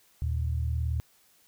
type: tone pair together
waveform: sine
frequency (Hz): 77.78 / 116.54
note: D#2 / A#2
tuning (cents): 0 / 0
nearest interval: perfect fifth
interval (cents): 700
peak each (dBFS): -27 / -32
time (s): 0.22-1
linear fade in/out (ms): 0
effects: white hiss -63 dBFS RMS until 1.47 s